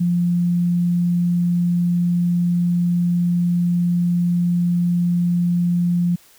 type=tone; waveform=sine; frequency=174.61 Hz; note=F3; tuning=in tune; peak=-15 dBFS; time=0-6.16 s; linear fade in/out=10 ms; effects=white hiss -51 dBFS RMS until 6.38 s